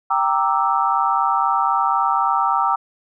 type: chord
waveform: sine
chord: E half-diminished seventh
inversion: first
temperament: equal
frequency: 784 / 932.3 / 1174.7 / 1318.5 Hz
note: G5 / Bb5 / D6 / E6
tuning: 0 / 0 / 0 / 0 cents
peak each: -21 dBFS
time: 0.1-2.76 s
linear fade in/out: 10 ms
effects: none